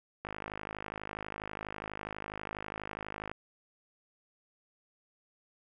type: click train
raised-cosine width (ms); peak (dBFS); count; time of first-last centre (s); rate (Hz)
0.5; -23; 161; 0.25-3.315; 52.2
effects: none